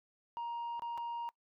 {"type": "tone with dropouts", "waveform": "sine", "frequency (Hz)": 940, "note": "A#5", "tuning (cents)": 14, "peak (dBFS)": -34, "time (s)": [0.37, 1.29], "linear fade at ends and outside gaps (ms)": 0, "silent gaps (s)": [[0.795, 0.821], [0.976, 0.98]], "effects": ["noise-tail reverb RT60 0.1 s tail -25 dB re dry", "tanh soft clip ceiling -36 dBFS"]}